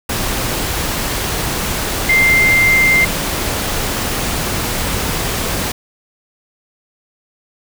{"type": "tone in noise", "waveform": "sine", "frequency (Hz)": 2093, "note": "C7", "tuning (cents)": 0, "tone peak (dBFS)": -9, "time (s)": [2.09, 3.05], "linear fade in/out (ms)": 5, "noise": "pink", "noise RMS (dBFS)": -19, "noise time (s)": [0.09, 5.72], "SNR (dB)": 7, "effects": []}